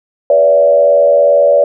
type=tone with frequency modulation; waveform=sine; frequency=574 Hz; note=D5; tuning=40 cents flat; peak=-5 dBFS; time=0.3-1.64 s; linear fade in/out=2 ms; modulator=82.5 Hz; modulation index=0.77; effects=none